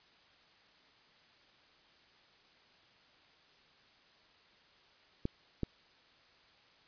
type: clicks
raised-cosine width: 3 ms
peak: -20 dBFS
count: 2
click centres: 5.254 / 5.633 s
effects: white hiss -64 dBFS RMS until 6.87 s + resampled to 11025 Hz